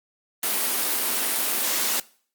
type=high-pass noise; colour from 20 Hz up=white; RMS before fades=-24 dBFS; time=0.43-2 s; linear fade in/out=2 ms; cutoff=200 Hz; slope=96 dB/octave; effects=noise-tail reverb RT60 0.5 s tail -22 dB re dry + Opus 32 kbps